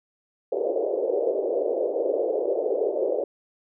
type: band-pass noise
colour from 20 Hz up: white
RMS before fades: -25 dBFS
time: 0.52-3.24 s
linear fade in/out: 5 ms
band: 370 to 580 Hz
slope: 48 dB/octave
effects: none